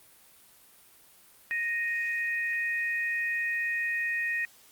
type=tone pair together; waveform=sine; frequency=1864.7 / 2489 Hz; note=A#6 / D#7; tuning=0 / 0 cents; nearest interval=perfect fourth; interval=500 cents; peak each=-28 / -34 dBFS; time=1.51-4.45 s; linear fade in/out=0 ms; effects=white hiss -57 dBFS RMS until 4.71 s + Opus 32 kbps